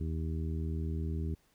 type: harmonic tone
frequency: 80 Hz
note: D#2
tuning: 49 cents sharp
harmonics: 1 / 2 / 3 / 4 / 5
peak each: -33 / -39 / -43 / -45 / -47 dBFS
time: 0-1.35 s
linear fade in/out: 10 ms
effects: pink hiss -70 dBFS RMS until 1.54 s